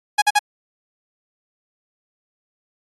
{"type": "tone bursts", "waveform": "sawtooth", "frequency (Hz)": 830.6, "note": "G#5", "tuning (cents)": 0, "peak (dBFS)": -8, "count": 3, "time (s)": [0.18, 0.392], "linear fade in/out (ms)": 10, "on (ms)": 40, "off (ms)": 46, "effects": ["AAC 32 kbps"]}